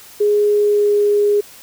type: tone with pitch glide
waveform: sine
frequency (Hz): 415.3 to 412.4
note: G#4 to G#4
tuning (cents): 0 to -12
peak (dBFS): -11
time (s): 0.2-1.41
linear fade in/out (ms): 10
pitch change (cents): -12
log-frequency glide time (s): 0.58-0.95
effects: white hiss -41 dBFS RMS until 1.62 s